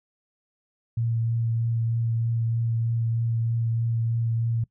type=tone with vibrato; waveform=sine; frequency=115.2 Hz; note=A#2; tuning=20 cents flat; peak=-22 dBFS; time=0.97-4.64 s; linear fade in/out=5 ms; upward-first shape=triangle; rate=3.2 Hz; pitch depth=15 cents each way; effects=noise-tail reverb RT60 0.1 s tail -22 dB re dry